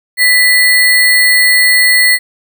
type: tone with sample-and-hold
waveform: sine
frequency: 1981 Hz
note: B6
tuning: 5 cents sharp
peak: -5 dBFS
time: 0.17-2.19 s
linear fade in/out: 50 ms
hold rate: 6300 Hz
effects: none